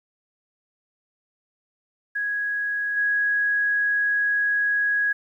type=tone with level steps; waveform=sine; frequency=1661.2 Hz; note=G#6; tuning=in tune; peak=-23 / -19 dBFS; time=2.15-5.13 s; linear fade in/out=10 ms; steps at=2.96 s; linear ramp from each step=20 ms; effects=10-bit